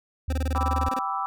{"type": "tone with vibrato", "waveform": "sine", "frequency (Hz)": 75.8, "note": "D#2", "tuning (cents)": -45, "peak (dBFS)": -24, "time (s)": [0.28, 0.89], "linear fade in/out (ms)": 5, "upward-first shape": "sine", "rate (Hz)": 11, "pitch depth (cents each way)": 15}
{"type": "tone bursts", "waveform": "25% pulse", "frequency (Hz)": 261.6, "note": "C4", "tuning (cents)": 0, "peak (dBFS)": -25, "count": 14, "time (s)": [0.3, 0.99], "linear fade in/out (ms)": 2, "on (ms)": 27, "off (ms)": 24}
{"type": "chord", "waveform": "sine", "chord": "E minor seventh", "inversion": "first", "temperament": "equal with one note detuned", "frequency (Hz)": [784, 987.8, 1166.5, 1318.5], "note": ["G5", "B5", "D6", "E6"], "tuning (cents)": [0, 0, -12, 0], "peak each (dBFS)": -31, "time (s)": [0.55, 1.26], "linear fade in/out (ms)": 0}
{"effects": []}